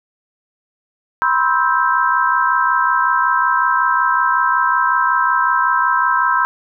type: chord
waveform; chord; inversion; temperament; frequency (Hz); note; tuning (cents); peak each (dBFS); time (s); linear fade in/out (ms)
sine; C major seventh; third; just; 981.1 / 1046.5 / 1308.1 / 1569.8; B5 / C6 / E6 / G6; -12 / 0 / -14 / +2; -18; 1.22-6.45; 0
effects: none